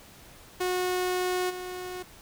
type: tone with level steps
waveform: sawtooth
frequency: 364.3 Hz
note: F#4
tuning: 27 cents flat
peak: -22 / -31 dBFS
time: 0.6-2.03 s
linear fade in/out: 10 ms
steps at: 1.49 s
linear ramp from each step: 20 ms
effects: pink hiss -51 dBFS RMS until 2.21 s